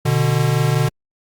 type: tone pair together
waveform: square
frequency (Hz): 123.47 / 148.45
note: B2 / D3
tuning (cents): 0 / +19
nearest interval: minor third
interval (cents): 319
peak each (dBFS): -18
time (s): 0.05-0.89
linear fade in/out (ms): 10
effects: Opus 48 kbps